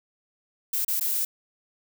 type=noise with dropouts; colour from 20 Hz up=violet; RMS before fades=-26 dBFS; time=0.73-1.25 s; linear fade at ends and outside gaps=5 ms; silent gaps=0.848-0.88 / 0.998-1.009 s; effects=none